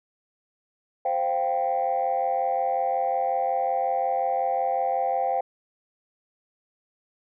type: chord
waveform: sine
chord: C suspended fourth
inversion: none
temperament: equal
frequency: 523.3 / 698.5 / 784 Hz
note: C5 / F5 / G5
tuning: 0 / 0 / 0 cents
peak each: -27 / -26 / -24 dBFS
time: 1.05-5.41 s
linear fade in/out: 5 ms
effects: tanh soft clip ceiling -16 dBFS